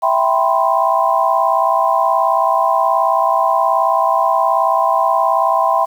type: chord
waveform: sine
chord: C major seventh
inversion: first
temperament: equal with one note detuned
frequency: 659.3 / 781.7 / 987.8 / 1046.5 Hz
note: E5 / G5 / B5 / C6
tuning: 0 / -5 / 0 / 0 cents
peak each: -17 dBFS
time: 0.02-5.86 s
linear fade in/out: 20 ms
effects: 7-bit